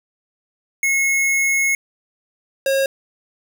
square tone pair in turn, 2175 / 542.2 Hz, C#7 / C#5, -33 / -38 cents, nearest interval 2 octaves, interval 2405 cents, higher first, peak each -16 dBFS, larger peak neither, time 0.83-1.75 / 2.66-2.86 s, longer first, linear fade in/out 2 ms, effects none

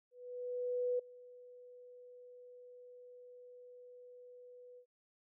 sine tone with ADSR envelope, 493.9 Hz, B4, in tune, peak -31 dBFS, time 0.11-4.86 s, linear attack 880 ms, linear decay 7 ms, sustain -22 dB, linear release 81 ms, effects none

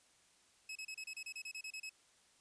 sawtooth tone bursts, 2573 Hz, E7, 43 cents flat, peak -40 dBFS, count 13, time 0.69-1.895 s, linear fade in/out 5 ms, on 65 ms, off 30 ms, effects white hiss -69 dBFS RMS until 2.4 s + resampled to 22050 Hz

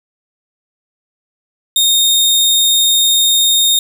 sawtooth tone, 3687 Hz, A#7, 20 cents flat, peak -6 dBFS, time 1.76-3.79 s, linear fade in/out 2 ms, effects none

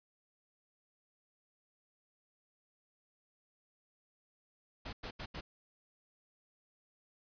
pink noise bursts at uneven times, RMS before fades -43 dBFS, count 4, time 4.85-4.93 / 5.03-5.11 / 5.19-5.26 / 5.34-5.41 s, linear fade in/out 10 ms, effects resampled to 11025 Hz

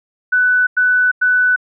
sine tone bursts, 1493 Hz, F#6, 15 cents sharp, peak -10 dBFS, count 3, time 0.32-1.562 s, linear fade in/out 10 ms, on 350 ms, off 96 ms, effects none

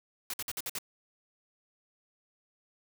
white noise bursts, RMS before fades -36 dBFS, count 6, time 0.3-0.786 s, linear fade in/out 2 ms, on 36 ms, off 54 ms, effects none

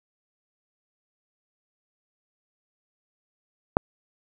click, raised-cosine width 1 ms, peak -3 dBFS, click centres 3.769 s, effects 7-bit

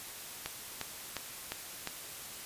click train, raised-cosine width 0.2 ms, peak -18 dBFS, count 5, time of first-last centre 0.46-1.873 s, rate 2.83 Hz, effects white hiss -45 dBFS RMS until 2.45 s + resampled to 32000 Hz

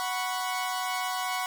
sawtooth chord, F# suspended fourth, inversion none, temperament equal with one note detuned, 740 / 984.3 / 1108.7 Hz, F#5 / B5 / C#6, 0 / -6 / 0 cents, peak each -28 / -31 / -30 dBFS, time 0-1.46 s, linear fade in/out 0 ms, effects none

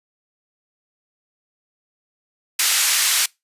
white band-pass noise, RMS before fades -18 dBFS, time 2.59-3.26 s, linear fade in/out 5 ms, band 1500 to 10000 Hz, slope 12 dB/octave, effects noise-tail reverb RT60 0.2 s tail -24 dB re dry + resampled to 32000 Hz

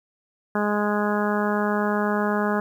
harmonic tone, 207.9 Hz, G#3, 2 cents sharp, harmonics 1 / 2 / 3 / 4 / 5 / 6 / 7 / 8, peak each -24 / -27 / -29 / -30 / -31 / -32 / -32 / -33 dBFS, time 0.55-2.6 s, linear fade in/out 2 ms, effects 9-bit

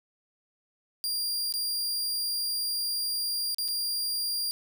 sawtooth tone with dropouts, 4783 Hz, D8, 31 cents sharp, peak -25 dBFS, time 1.04-4.51 s, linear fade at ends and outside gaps 0 ms, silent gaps 1.524-1.539 / 3.546-3.584 / 3.68-3.685 s, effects none

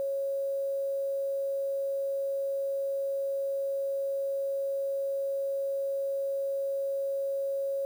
sine tone with quantisation, 550 Hz, C#5, 14 cents flat, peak -28 dBFS, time 0-7.85 s, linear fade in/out 0 ms, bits 9, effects none

